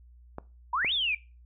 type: clicks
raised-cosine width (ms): 1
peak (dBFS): -22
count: 2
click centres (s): 0.384 / 0.847
type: exponential two-way sweep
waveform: sine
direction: up then down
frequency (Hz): 911 to 3729 to 2315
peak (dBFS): -25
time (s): 0.73-1.15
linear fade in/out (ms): 5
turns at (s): 0.93
effects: noise-tail reverb RT60 0.3 s tail -20 dB re dry + added 60 Hz sine -51 dBFS peak until 1.45 s